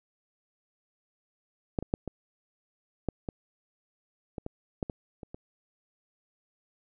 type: clicks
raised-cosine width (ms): 2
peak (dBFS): -14 / -22 / -12 / -21 / -15 / -20 / -22 / -22 / -16 / -21 / -28 / -27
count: 12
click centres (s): 1.788 / 1.826 / 1.939 / 2.077 / 3.087 / 3.288 / 4.382 / 4.464 / 4.828 / 4.898 / 5.232 / 5.345
effects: none